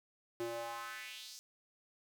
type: tone with high-pass filter sweep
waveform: square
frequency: 116.7 Hz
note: A#2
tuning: 2 cents sharp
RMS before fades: -44 dBFS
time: 0.4-1.39 s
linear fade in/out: 0 ms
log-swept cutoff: 340 to 5800 Hz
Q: 2.8
effects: none